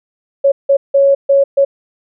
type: tone bursts at uneven times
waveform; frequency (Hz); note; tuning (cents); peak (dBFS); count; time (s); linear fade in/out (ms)
sine; 554.4; C#5; 0; -6; 5; 0.44-0.52 / 0.69-0.77 / 0.94-1.15 / 1.29-1.44 / 1.57-1.65; 10
effects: none